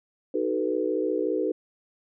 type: chord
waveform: sine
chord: B dominant seventh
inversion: first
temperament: equal with one note detuned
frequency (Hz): 311.1 / 376.7 / 440 / 493.9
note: D#4 / F#4 / A4 / B4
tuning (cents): 0 / +31 / 0 / 0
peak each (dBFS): -29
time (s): 0.34-1.52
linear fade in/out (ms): 5
effects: none